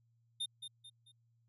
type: tone with echo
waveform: square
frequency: 3632 Hz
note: A#7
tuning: 46 cents flat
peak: -36 dBFS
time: 0.4-0.46 s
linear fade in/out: 10 ms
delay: 220 ms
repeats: 3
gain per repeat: -8 dB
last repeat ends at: 1.12 s
effects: added 116 Hz sine -70 dBFS peak until 1.48 s + resampled to 32000 Hz